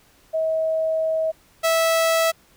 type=tone pair in turn; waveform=sine / sawtooth; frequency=640 / 654.6 Hz; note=D#5 / E5; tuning=+49 / -12 cents; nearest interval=unison; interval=39 cents; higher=second; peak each=-19 / -13 dBFS; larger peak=second; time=0.33-1.32 / 1.63-2.32 s; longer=first; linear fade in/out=20 ms; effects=pink hiss -56 dBFS RMS until 2.56 s